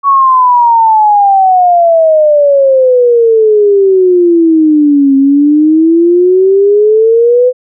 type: exponential two-way sweep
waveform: sine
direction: down then up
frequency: 1126 to 270 to 508 Hz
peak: -3 dBFS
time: 0.03-7.53 s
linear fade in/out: 50 ms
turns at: 5.16 s
effects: none